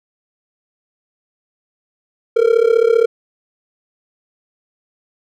triangle tone with amplitude modulation, 459.4 Hz, A#4, 25 cents flat, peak -4 dBFS, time 2.36-3.06 s, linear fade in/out 10 ms, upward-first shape sine, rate 35.2 Hz, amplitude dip 90%, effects none

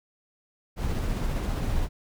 brown noise with tremolo, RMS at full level -26 dBFS, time 0.76-1.89 s, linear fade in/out 50 ms, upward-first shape sine, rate 15 Hz, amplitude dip 25%, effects none

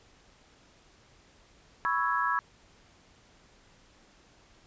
sine chord, C# minor seventh, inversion third, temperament equal, 987.8 / 1108.7 / 1318.5 / 1661.2 Hz, B5 / C#6 / E6 / G#6, 0 / 0 / 0 / 0 cents, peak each -31 dBFS, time 1.85-2.39 s, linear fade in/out 0 ms, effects pink hiss -60 dBFS RMS until 4.66 s + resampled to 16000 Hz

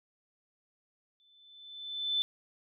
sine tone with exponential growth, 3520 Hz, A7, in tune, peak -25 dBFS, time 1.2-2.22 s, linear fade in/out 0 ms, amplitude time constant 220 ms, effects none

